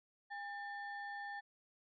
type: ring-modulated tone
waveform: triangle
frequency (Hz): 1300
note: E6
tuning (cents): -24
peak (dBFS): -38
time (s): 0.3-1.41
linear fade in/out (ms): 20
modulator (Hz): 488
effects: resampled to 11025 Hz